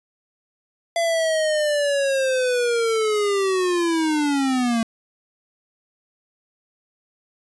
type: linear sweep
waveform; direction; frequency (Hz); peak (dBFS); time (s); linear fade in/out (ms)
square; down; 680 to 224.3; -19; 0.96-4.83; 2
effects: resampled to 24000 Hz